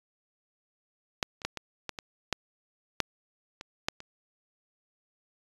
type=clicks; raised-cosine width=0.2 ms; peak=-9 / -29 / -12 / -18 / -16 / -20 / -9 / -7 / -23 / -9 / -26 dBFS; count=11; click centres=1.228 / 1.418 / 1.45 / 1.573 / 1.893 / 1.988 / 2.327 / 3.003 / 3.611 / 3.885 / 4.004 s; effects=resampled to 24000 Hz